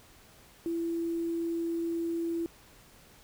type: tone with quantisation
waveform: sine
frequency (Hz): 334.7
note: E4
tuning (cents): +26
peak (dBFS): -29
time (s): 0.66-2.46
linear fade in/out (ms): 0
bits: 9
effects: pink hiss -57 dBFS RMS until 3.23 s